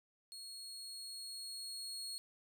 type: tone with level ramp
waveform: 30% pulse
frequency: 4306 Hz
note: C8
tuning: 49 cents sharp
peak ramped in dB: -45 to -39 dBFS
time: 0.32-2.18 s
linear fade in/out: 0 ms
effects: none